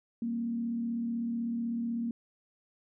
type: tone with frequency modulation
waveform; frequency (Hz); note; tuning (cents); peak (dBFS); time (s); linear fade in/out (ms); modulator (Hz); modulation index
sine; 233.1; A#3; 0; -30; 0.22-2.11; 2; 36; 0.37
effects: none